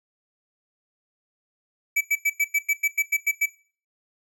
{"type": "tone bursts", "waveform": "square", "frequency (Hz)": 2301, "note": "D7", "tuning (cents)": -36, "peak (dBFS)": -19, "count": 11, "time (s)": [1.96, 3.46], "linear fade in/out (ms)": 10, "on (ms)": 50, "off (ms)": 95, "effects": ["noise-tail reverb RT60 0.4 s tail -18 dB re dry"]}